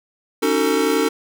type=chord; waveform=square; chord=D# half-diminished seventh; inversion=third; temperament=just; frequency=280 / 311.1 / 373.4 / 448 Hz; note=C#4 / D#4 / F#4 / A4; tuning=+18 / 0 / +16 / +31 cents; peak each=-23 / -23 / -25 / -20 dBFS; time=0.42-1.09 s; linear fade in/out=10 ms; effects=none